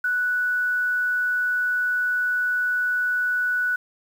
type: tone with quantisation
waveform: sine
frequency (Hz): 1480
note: F#6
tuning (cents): 0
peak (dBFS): -20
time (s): 0.04-3.76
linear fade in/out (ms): 5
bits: 8
effects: none